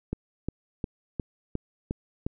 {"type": "click train", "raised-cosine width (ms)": 3, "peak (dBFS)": -16, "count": 7, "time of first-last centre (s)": [0.13, 2.265], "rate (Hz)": 2.81, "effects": []}